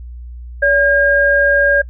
sine tone pair together, 569.6 / 1618 Hz, C#5 / G#6, +47 / -46 cents, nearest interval octave + tritone, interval 1807 cents, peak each -13 / -11 dBFS, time 0.62-1.82 s, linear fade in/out 10 ms, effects noise-tail reverb RT60 0.1 s tail -22 dB re dry + added 60 Hz sine -28 dBFS peak until 1.89 s

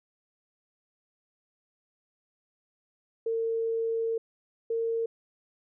sine tone pair in turn, 454.4 / 457 Hz, A#4 / A#4, -44 / -34 cents, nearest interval unison, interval 10 cents, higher second, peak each -26 dBFS, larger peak neither, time 3.26-4.18 / 4.7-5.06 s, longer first, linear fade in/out 5 ms, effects none

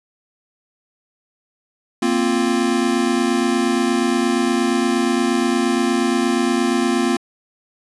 square chord, Bb suspended second, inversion none, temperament equal with one note detuned, 233.1 / 261.6 / 348 Hz, Bb3 / C4 / F4, 0 / 0 / -6 cents, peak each -21 dBFS, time 2.02-7.17 s, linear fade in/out 5 ms, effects resampled to 24000 Hz

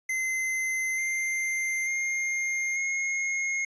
square tone with pitch steps, 2063 / 2092 / 2121 / 2151 Hz, C7 / C7 / C7 / C7, -25 / -1 / +23 / +47 cents, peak -27 dBFS, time 0.09-3.65 s, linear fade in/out 5 ms, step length 890 ms, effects resampled to 22050 Hz

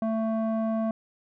square tone with low-pass filter, 222.4 Hz, A3, 19 cents sharp, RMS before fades -27 dBFS, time 0.02-0.91 s, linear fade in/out 2 ms, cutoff 820 Hz, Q 2.3, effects none

